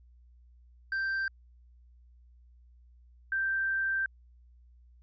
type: tone pair in turn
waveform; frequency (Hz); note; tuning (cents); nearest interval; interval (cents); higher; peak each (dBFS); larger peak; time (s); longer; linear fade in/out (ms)
triangle / sine; 1568 / 1568; G6 / G6; 0 / 0; unison; 0; neither; -27; neither; 0.92-1.28 / 3.32-4.06; second; 2
effects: added 60 Hz sine -55 dBFS peak until 5.02 s + resampled to 16000 Hz